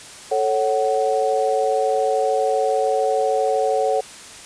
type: tone cluster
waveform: sine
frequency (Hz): 440.1 / 553 / 747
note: A4 / C#5 / F#5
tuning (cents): 0 / -4 / +16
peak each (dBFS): -21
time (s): 0.31-4.01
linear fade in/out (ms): 10
effects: white hiss -39 dBFS RMS until 4.45 s + resampled to 22050 Hz